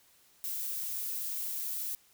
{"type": "noise", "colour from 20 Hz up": "violet", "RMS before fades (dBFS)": -36, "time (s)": [0.44, 1.95], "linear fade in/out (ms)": 0, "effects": ["white hiss -64 dBFS RMS until 2.13 s"]}